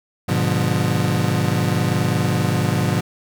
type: chord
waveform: 35% pulse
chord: G# diminished seventh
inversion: none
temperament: just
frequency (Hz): 103.83 / 124.59 / 149.51 / 179.41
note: G#2 / B2 / D3 / F3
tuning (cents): 0 / +16 / +31 / +47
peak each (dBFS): -21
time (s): 0.28-3.01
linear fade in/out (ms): 10
effects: none